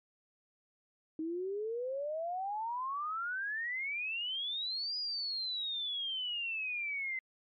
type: exponential two-way sweep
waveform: sine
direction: up then down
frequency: 311.1 to 4953 to 2047 Hz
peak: -34 dBFS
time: 1.19-7.19 s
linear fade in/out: 2 ms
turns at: 4.97 s
effects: MP3 96 kbps